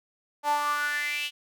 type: tone with high-pass filter sweep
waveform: sawtooth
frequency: 293 Hz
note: D4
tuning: 4 cents flat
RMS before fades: -28 dBFS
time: 0.43-1.31 s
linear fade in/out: 50 ms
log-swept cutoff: 770 to 3000 Hz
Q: 7
effects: none